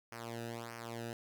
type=tone with flanger; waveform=sawtooth; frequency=116.54 Hz; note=A#2; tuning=in tune; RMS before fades=-44 dBFS; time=0.12-1.13 s; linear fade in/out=0 ms; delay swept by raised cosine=0.26 to 0.93 ms; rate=1.6 Hz; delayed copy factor=-0.85; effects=none